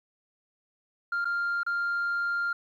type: tone with dropouts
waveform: sine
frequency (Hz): 1396.9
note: F6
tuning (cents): 0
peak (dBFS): -24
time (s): 1.12-2.53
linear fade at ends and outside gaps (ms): 5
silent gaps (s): 1.246-1.253 / 1.633-1.664
effects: tanh soft clip ceiling -24 dBFS + 11-bit